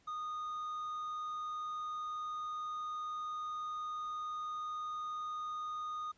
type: tone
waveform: triangle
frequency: 1233 Hz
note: D#6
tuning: 16 cents flat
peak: -36 dBFS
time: 0.07-6.12 s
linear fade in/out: 10 ms
effects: pink hiss -70 dBFS RMS until 6.17 s + resampled to 16000 Hz

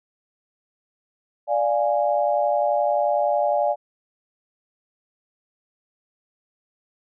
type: chord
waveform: sine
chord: D diminished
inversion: none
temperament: equal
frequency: 587.3 / 698.5 / 830.6 Hz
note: D5 / F5 / Ab5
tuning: 0 / 0 / 0 cents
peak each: -21 / -23 / -24 dBFS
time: 1.47-3.76 s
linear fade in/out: 50 ms
effects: none

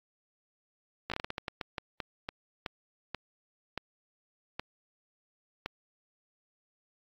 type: slowing click train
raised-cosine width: 0.3 ms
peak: -18 dBFS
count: 18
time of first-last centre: 1.1-5.66 s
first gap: 16 ms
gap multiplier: 1.3
effects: AAC 64 kbps

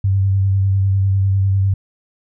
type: tone with vibrato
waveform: sine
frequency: 97.1 Hz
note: G2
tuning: 16 cents flat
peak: -12 dBFS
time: 0.04-1.74 s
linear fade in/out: 5 ms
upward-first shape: sine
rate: 10 Hz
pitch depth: 23 cents each way
effects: none

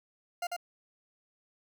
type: tone with echo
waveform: 40% pulse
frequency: 701 Hz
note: F5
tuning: 6 cents sharp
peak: -31 dBFS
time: 0.42-0.47 s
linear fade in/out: 5 ms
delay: 95 ms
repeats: 1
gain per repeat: -2 dB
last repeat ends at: 0.565 s
effects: none

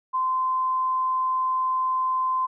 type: tone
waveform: sine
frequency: 1034 Hz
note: C6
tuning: 21 cents flat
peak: -21 dBFS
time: 0.13-2.47 s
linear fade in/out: 20 ms
effects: none

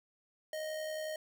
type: tone with amplitude modulation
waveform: square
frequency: 622.3 Hz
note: D#5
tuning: in tune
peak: -36 dBFS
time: 0.53-1.16 s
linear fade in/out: 2 ms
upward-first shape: sine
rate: 70.9 Hz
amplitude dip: 35%
effects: none

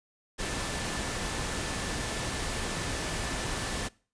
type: tone in noise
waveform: sine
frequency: 1756 Hz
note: A6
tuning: 4 cents flat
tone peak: -44 dBFS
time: 0.38-3.89 s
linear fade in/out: 20 ms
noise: pink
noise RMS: -33 dBFS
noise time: 0.38-3.89 s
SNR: -14 dB
effects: noise-tail reverb RT60 0.4 s tail -23 dB re dry + resampled to 22050 Hz

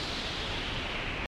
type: noise with low-pass filter sweep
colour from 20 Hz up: pink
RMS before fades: -34 dBFS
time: 0-1.26 s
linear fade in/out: 0 ms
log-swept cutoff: 4200 to 2500 Hz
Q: 2.8
effects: MP3 64 kbps

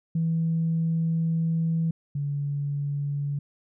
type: tone pair in turn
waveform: sine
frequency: 163.8 / 143.1 Hz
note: E3 / D3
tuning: -11 / -45 cents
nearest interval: major second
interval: 234 cents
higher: first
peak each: -21 / -25 dBFS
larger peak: first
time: 0.15-1.91 / 2.15-3.39 s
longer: first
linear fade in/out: 5 ms
effects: tanh soft clip ceiling -17 dBFS

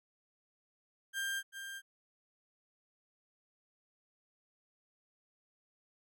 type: tone with echo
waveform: 35% pulse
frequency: 1591 Hz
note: G6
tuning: 25 cents sharp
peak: -33 dBFS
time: 1.13-1.43 s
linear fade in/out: 50 ms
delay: 390 ms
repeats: 1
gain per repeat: -8 dB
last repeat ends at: 1.82 s
effects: none

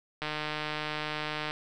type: click train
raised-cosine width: 0.3 ms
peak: -17 dBFS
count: 197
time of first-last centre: 0.22-1.509 s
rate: 152 Hz
effects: none

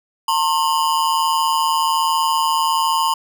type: ring-modulated tone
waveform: square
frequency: 987.8 Hz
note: B5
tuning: in tune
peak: -13 dBFS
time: 0.28-3.14 s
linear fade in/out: 5 ms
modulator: 80.6 Hz
effects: none

